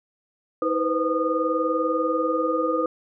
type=tone cluster; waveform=sine; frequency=319.8 / 492.8 / 513 / 1225 Hz; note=D#4 / B4 / C5 / D#6; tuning=+48 / -4 / -34 / -27 cents; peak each=-26 dBFS; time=0.62-2.86 s; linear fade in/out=2 ms; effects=none